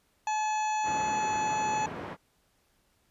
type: harmonic tone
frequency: 858 Hz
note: A5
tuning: 44 cents flat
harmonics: 1 / 2 / 3 / 4 / 5 / 7 / 8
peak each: -27 / -42 / -39 / -50 / -50 / -44 / -44 dBFS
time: 0.27-1.86 s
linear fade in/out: 2 ms
type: band-pass noise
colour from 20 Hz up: pink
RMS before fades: -39 dBFS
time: 0.83-2.17 s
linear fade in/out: 50 ms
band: 150 to 1500 Hz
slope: 12 dB/octave
effects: pink hiss -70 dBFS RMS until 3.1 s + resampled to 32000 Hz